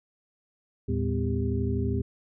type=tone cluster; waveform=sine; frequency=79.3 / 112 / 199.6 / 251.2 / 397.5 Hz; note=D#2 / A2 / G3 / B3 / G4; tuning=+33 / +31 / +32 / +30 / +24 cents; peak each=-29 / -29 / -34 / -32 / -33 dBFS; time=0.88-2.02 s; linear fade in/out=10 ms; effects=none